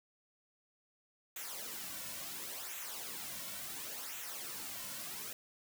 white noise with flanger, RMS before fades -44 dBFS, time 1.36-5.33 s, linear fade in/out 2 ms, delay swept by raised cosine 0.2 to 2.5 ms, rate 0.71 Hz, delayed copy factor -0.65, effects none

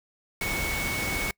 sine tone in noise, 2217 Hz, C#7, in tune, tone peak -30 dBFS, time 0.41-1.31 s, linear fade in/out 2 ms, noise pink, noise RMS -31 dBFS, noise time 0.41-1.31 s, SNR -2 dB, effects noise-tail reverb RT60 0.1 s tail -26 dB re dry

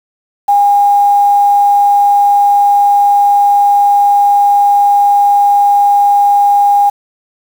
sine tone with quantisation, 812 Hz, G#5, 39 cents flat, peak -5 dBFS, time 0.48-6.9 s, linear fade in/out 10 ms, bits 5, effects none

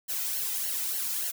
blue noise with flanger, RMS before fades -31 dBFS, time 0.08-1.32 s, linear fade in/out 20 ms, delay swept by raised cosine 0.81 to 1.81 ms, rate 3.4 Hz, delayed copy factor -0.75, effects none

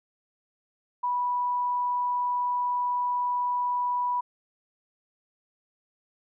sine tone, 982 Hz, B5, 10 cents flat, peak -24 dBFS, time 1.03-4.21 s, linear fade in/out 10 ms, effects none

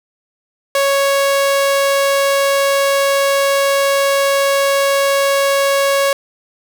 sawtooth tone, 554.4 Hz, C#5, in tune, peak -8 dBFS, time 0.75-6.13 s, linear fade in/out 2 ms, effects none

